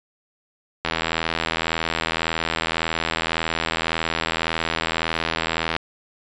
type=click train; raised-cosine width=0.3 ms; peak=-5 dBFS; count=403; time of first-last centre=0.85-5.764 s; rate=81.8 Hz; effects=resampled to 16000 Hz